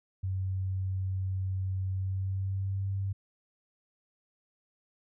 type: tone with pitch glide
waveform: sine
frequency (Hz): 94.6 to 97.54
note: F#2 to G2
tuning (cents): +39 to -8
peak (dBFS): -29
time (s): 0.23-3.13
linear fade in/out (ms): 10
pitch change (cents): +53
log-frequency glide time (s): 1.91-2.88
effects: none